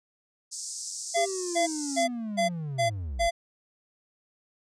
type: band-pass noise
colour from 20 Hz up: white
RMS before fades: -37 dBFS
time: 0.51-2.05 s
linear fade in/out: 20 ms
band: 5000 to 8700 Hz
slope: 48 dB/octave
type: tone bursts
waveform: square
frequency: 681 Hz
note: F5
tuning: 44 cents flat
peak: -23 dBFS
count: 6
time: 1.14-3.31 s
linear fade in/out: 20 ms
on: 120 ms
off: 290 ms
type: linear sweep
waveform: triangle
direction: down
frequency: 408.9 to 41.2 Hz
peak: -29 dBFS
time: 1.16-3.29 s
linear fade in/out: 20 ms
effects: resampled to 22050 Hz